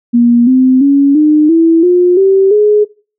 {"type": "tone with pitch steps", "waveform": "sine", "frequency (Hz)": [238.1, 258.2, 279.9, 303.5, 329, 356.7, 386.8, 419.4], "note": ["A#3", "C4", "C#4", "D#4", "E4", "F4", "G4", "G#4"], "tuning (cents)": [37, -23, 17, -43, -3, 37, -23, 17], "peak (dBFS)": -4, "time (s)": [0.13, 2.85], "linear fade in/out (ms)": 20, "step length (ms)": 340, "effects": ["noise-tail reverb RT60 0.4 s tail -22 dB re dry"]}